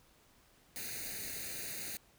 white noise with comb filter, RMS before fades -42 dBFS, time 0.76-1.97 s, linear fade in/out 0 ms, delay 0.46 ms, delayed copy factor +0.85, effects pink hiss -66 dBFS RMS until 2.18 s

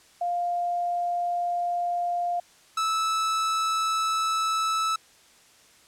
sine / 45% pulse tone pair in turn, 701 / 1309.2 Hz, F5 / E6, +6 / -12 cents, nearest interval major seventh, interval 1082 cents, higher second, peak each -24 / -23 dBFS, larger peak second, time 0.21-2.4 / 2.77-4.96 s, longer neither, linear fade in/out 5 ms, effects white hiss -56 dBFS RMS until 5.87 s + low-pass 9000 Hz 12 dB/octave

